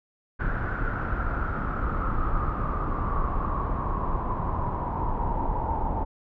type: noise with low-pass filter sweep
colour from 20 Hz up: brown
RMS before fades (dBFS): -27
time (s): 0.39-6.05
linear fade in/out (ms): 20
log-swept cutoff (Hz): 1500 to 880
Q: 9.1
effects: none